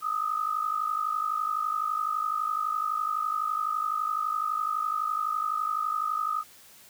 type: tone pair together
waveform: sine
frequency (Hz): 1229 / 1280.9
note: D#6 / D#6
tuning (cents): -22 / +50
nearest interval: minor second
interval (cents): 72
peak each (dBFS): -28 / -30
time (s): 0.01-6.44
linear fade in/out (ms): 50
effects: white hiss -53 dBFS RMS until 6.89 s